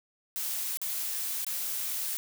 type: noise with dropouts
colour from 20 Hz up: blue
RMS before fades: -33 dBFS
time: 0.36-2.17 s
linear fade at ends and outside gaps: 0 ms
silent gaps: 0.772-0.816 / 1.446-1.466 s
effects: none